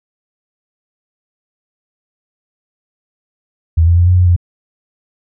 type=tone with pitch steps; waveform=sine; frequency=81.8 / 85.6 / 87.4 / 90.6 / 89.9 / 87.7 Hz; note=E2 / F2 / F2 / F#2 / F#2 / F2; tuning=-13 / -34 / +2 / -36 / -49 / +8 cents; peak=-6 dBFS; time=3.77-4.364 s; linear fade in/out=10 ms; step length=99 ms; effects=none